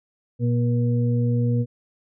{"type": "harmonic tone", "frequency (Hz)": 120, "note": "B2", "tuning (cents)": -49, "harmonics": [1, 2, 4], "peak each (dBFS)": [-19, -25, -30], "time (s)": [0.39, 1.66], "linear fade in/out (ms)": 50, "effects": []}